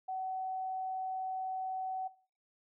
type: tone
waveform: sine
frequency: 754 Hz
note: F#5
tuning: 32 cents sharp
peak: -35 dBFS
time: 0.08-2.08 s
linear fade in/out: 10 ms
effects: noise-tail reverb RT60 0.4 s tail -18 dB re dry